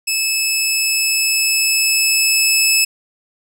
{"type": "tone with level ramp", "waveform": "15% pulse", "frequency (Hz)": 2606, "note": "E7", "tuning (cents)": -20, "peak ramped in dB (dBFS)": [-9, -4], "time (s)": [0.07, 2.85], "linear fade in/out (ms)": 10, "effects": []}